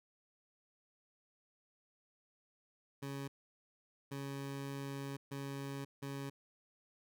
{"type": "tone bursts at uneven times", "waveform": "20% pulse", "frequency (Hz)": 138.59, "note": "C#3", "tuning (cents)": 0, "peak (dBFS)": -36, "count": 4, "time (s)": [[3.02, 3.28], [4.11, 5.17], [5.31, 5.85], [6.02, 6.3]], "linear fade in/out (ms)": 10, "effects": []}